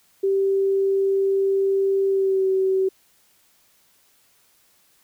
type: tone with pitch glide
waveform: sine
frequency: 390 to 380.7 Hz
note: G4 to F#4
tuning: -9 to +49 cents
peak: -17 dBFS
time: 0.23-2.89 s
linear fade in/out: 10 ms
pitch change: -42 cents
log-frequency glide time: 2.08-2.47 s
effects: white hiss -60 dBFS RMS until 5.03 s